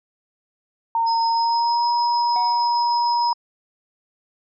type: tone with pitch glide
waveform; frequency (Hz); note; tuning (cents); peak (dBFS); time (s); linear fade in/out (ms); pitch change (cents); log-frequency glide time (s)
sine; 917 to 952.1; A#5 to A#5; -29 to +36; -17; 0.95-3.33; 2; +65; 1.29-1.89
type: tone with tremolo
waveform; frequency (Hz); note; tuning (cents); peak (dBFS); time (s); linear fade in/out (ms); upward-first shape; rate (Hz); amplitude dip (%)
sine; 5090; D#8; +39; -26; 1.06-3.34; 20; square; 6.5; 25
type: tone with exponential decay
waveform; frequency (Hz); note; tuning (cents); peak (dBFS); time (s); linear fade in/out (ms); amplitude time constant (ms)
triangle; 740; F#5; 0; -23; 2.36-3.05; 0; 150
effects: none